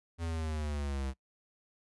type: linear sweep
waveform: square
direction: down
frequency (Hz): 84.5 to 65.41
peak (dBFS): -34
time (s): 0.18-1.14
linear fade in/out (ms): 50
effects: noise-tail reverb RT60 0.1 s tail -21 dB re dry + resampled to 24000 Hz